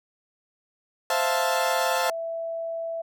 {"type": "chord", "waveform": "30% pulse", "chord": "F major seventh", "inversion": "second", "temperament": "equal", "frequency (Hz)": [523.3, 659.3, 698.5, 880], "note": ["C5", "E5", "F5", "A5"], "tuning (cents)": [0, 0, 0, 0], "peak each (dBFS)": -25, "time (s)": [1.1, 2.1], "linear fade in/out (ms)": 2}
{"type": "tone", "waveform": "sine", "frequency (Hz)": 662, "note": "E5", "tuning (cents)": 7, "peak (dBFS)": -28, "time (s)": [1.92, 3.02], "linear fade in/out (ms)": 10}
{"effects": []}